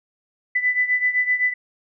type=beating tone pair; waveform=sine; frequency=1992 / 1999.8 Hz; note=B6 / B6; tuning=+14 / +21 cents; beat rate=7.8 Hz; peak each=-19 / -23 dBFS; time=0.55-1.54 s; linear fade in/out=10 ms; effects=none